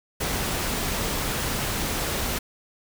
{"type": "noise", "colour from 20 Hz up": "pink", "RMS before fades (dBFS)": -27, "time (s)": [0.2, 2.39], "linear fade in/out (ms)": 10, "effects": []}